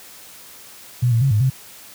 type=tone with pitch steps; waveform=sine; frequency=123.1 / 115.2 / 136.3 / 105.4 / 131.3 Hz; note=B2 / A#2 / C#3 / G#2 / C3; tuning=-5 / -20 / -29 / +26 / +6 cents; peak=-13 dBFS; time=1.02-1.5 s; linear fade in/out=10 ms; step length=96 ms; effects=white hiss -42 dBFS RMS until 1.94 s + high-pass 60 Hz 12 dB/octave